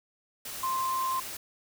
sine tone in noise, 1047 Hz, C6, 1 cent sharp, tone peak -27 dBFS, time 0.63-1.2 s, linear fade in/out 5 ms, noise white, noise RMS -39 dBFS, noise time 0.45-1.37 s, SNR +9 dB, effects none

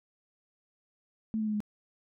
sine tone with pitch steps, 220 / 216.3 / 212.8 / 209.2 Hz, A3 / A3 / G#3 / G#3, 0 / -29 / +42 / +13 cents, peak -28 dBFS, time 1.34-1.604 s, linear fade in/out 0 ms, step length 66 ms, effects none

